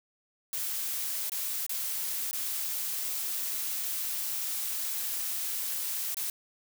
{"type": "noise with dropouts", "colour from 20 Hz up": "blue", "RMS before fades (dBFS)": -33, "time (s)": [0.53, 6.3], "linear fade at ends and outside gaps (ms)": 1, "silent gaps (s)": [[1.296, 1.319], [1.665, 1.694], [2.311, 2.33], [6.145, 6.169]], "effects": []}